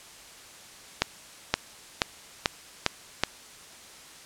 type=accelerating click train; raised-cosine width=0.2 ms; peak=-3 dBFS; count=6; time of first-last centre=1.02-3.236 s; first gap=520 ms; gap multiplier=0.92; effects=white hiss -48 dBFS RMS until 4.25 s + low-pass 9000 Hz 12 dB/octave